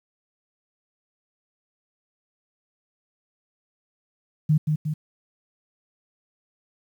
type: tone with echo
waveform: sine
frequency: 153.2 Hz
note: D#3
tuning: 27 cents flat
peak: -15 dBFS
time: 4.49-4.58 s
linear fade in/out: 10 ms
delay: 180 ms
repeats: 2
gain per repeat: -4 dB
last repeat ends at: 4.94 s
effects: 9-bit